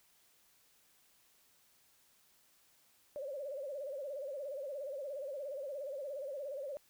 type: tone with vibrato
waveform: sine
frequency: 558 Hz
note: C#5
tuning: 11 cents sharp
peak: -39 dBFS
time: 3.16-6.77 s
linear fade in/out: 0 ms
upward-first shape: sine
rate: 17 Hz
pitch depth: 120 cents each way
effects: white hiss -69 dBFS RMS until 6.89 s